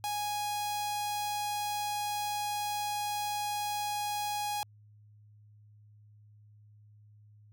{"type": "tone with notch filter", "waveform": "sawtooth", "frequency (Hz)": 829, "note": "G#5", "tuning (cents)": -3, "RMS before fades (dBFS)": -34, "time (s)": [0.04, 4.63], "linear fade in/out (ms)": 0, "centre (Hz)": 1800, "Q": 1.4, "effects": ["added 105 Hz sine -55 dBFS peak until 7.52 s"]}